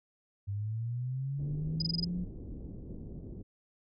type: linear sweep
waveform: sine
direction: up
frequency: 98 to 182.3 Hz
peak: -32 dBFS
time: 0.47-2.25 s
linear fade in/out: 20 ms
type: low-pass noise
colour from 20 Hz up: pink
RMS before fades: -43 dBFS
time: 1.38-3.43 s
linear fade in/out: 20 ms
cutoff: 380 Hz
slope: 24 dB/octave
type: tone bursts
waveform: sine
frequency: 4978 Hz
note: D#8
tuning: in tune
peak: -29 dBFS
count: 6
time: 1.8-2.046 s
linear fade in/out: 5 ms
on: 21 ms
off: 24 ms
effects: none